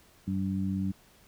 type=harmonic tone; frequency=95.9 Hz; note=G2; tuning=37 cents flat; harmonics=1 / 2 / 3; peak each=-34 / -29 / -37 dBFS; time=0.27-0.92 s; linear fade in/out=10 ms; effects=pink hiss -60 dBFS RMS until 1.27 s